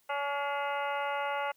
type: harmonic tone with a mistuned harmonic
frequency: 283.4 Hz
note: C#4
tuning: 38 cents sharp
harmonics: 2 / 3 / 4 / 5 / 6 / 7 / 8 / 9 / 10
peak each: -36 / -34 / -39 / -38 / -52 / -41 / -54 / -46 / -46 dBFS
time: 0.09-1.52 s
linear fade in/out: 10 ms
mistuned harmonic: 7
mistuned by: +55 cents
effects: white hiss -69 dBFS RMS until 1.56 s